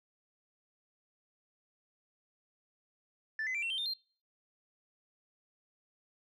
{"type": "tone with pitch steps", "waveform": "sine", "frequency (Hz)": [1760, 2033, 2349, 2714, 3136, 3623, 4186], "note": ["A6", "B6", "D7", "E7", "G7", "A7", "C8"], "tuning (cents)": [0, 50, 0, 50, 0, 50, 0], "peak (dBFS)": -31, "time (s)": [3.39, 3.936], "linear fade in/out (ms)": 2, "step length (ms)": 78, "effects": ["noise-tail reverb RT60 0.4 s tail -24 dB re dry", "tanh soft clip ceiling -31 dBFS"]}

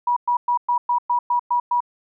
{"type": "tone bursts", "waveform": "sine", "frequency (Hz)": 968, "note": "B5", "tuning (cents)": -35, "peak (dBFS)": -16, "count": 9, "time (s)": [0.07, 1.805], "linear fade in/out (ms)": 5, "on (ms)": 95, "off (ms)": 110, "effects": []}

